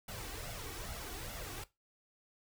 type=noise with flanger; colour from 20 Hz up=pink; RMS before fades=-44 dBFS; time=0.08-1.64 s; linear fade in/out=5 ms; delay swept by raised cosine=1.4 to 2.7 ms; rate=2.4 Hz; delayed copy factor=+0.65; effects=noise-tail reverb RT60 0.2 s tail -17 dB re dry